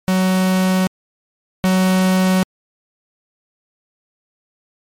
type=tone pair in turn; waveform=45% pulse; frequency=186.5 / 186.5 Hz; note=F#3 / F#3; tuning=+14 / +14 cents; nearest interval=unison; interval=0 cents; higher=neither; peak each=-13 / -12 dBFS; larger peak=second; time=0.08-0.87 / 1.64-2.43 s; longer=neither; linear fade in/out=0 ms; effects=MP3 64 kbps